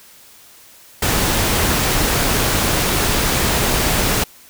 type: noise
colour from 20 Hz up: pink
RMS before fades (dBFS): -17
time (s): 1.02-4.24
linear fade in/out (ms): 5
effects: white hiss -45 dBFS RMS until 4.49 s